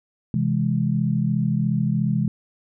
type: chord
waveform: sine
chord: C augmented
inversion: none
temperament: equal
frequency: 130.81 / 164.81 / 207.7 Hz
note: C3 / E3 / G#3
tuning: 0 / 0 / 0 cents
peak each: -23 dBFS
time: 0.34-2.28 s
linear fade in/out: 2 ms
effects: none